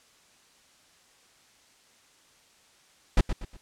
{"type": "noise with echo", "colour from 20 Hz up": "brown", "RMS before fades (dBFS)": -18, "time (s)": [3.17, 3.21], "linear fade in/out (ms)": 5, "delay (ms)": 120, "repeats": 3, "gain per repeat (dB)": -9, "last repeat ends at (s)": 3.57, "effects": ["white hiss -60 dBFS RMS until 3.61 s", "low-pass 8000 Hz 12 dB/octave"]}